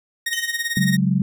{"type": "tone with tremolo", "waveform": "sawtooth", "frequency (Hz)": 1864.7, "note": "A#6", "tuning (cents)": 0, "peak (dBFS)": -16, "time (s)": [0.26, 0.97], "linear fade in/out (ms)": 5, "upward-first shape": "sine", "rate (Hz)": 18, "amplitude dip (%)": 75}
{"type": "tone with exponential decay", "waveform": "sawtooth", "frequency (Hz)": 3054, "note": "G7", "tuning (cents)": -46, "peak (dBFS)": -22, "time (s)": [0.33, 0.76], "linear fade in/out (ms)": 0, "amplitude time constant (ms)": 93}
{"type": "chord", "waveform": "sine", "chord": "C# suspended fourth", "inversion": "none", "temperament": "equal", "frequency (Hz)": [138.59, 185, 207.7], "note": ["C#3", "F#3", "G#3"], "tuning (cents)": [0, 0, 0], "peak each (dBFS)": [-21, -18, -23], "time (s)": [0.77, 1.22], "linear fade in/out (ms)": 2}
{"effects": []}